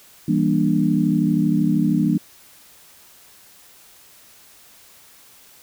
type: chord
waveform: sine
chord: E half-diminished seventh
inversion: none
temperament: just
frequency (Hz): 164.81 / 197.78 / 237.3 / 296.7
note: E3 / G3 / Bb3 / D4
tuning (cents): 0 / +16 / +31 / +18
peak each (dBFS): -21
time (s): 0.28-2.18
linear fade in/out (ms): 5
effects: white hiss -49 dBFS RMS until 5.62 s